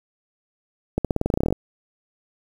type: accelerating click train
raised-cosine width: 2 ms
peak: -7 dBFS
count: 15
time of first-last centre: 0.98-1.526 s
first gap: 67 ms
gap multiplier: 0.91
effects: 7-bit